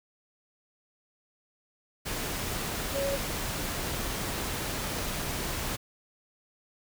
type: tone in noise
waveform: sine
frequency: 554.4 Hz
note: C#5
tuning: in tune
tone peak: -28 dBFS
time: 2.94-3.17 s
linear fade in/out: 20 ms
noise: pink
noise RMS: -33 dBFS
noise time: 2.05-5.77 s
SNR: +2 dB
effects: none